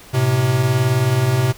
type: beating tone pair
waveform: square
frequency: 110 / 129 Hz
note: A2 / C3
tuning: 0 / -24 cents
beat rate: 19 Hz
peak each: -21 / -16 dBFS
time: 0.13-1.53 s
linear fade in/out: 20 ms
effects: pink hiss -42 dBFS RMS until 1.57 s